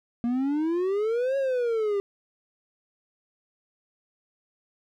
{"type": "exponential two-way sweep", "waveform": "triangle", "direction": "up then down", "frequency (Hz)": [233.1, 554.4, 394.3], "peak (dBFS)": -21, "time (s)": [0.24, 2], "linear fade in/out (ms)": 0, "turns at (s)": 1.37, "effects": []}